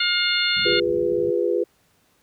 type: harmonic tone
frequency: 711 Hz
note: F5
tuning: 31 cents sharp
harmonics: 2 / 3 / 4 / 5 / 6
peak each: -25 / -25 / -25 / -25 / -25 dBFS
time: 0-0.8 s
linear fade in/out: 5 ms
type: low-pass noise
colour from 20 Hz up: white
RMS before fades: -38 dBFS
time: 0.56-1.31 s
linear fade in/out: 5 ms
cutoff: 220 Hz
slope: 48 dB/octave
type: chord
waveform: sine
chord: F diminished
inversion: none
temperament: equal with one note detuned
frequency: 349.2 / 407 / 493.9 Hz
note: F4 / Ab4 / Cb5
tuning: 0 / -35 / 0 cents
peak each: -23 dBFS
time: 0.65-1.64 s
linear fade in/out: 10 ms
effects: pink hiss -62 dBFS RMS until 2.22 s + high-pass 80 Hz 12 dB/octave